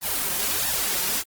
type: noise with flanger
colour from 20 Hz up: white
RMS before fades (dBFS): -25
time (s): 0.01-1.24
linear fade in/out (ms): 50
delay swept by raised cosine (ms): 1.1 to 5.7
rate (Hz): 1.5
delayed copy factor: +0.75
effects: Opus 24 kbps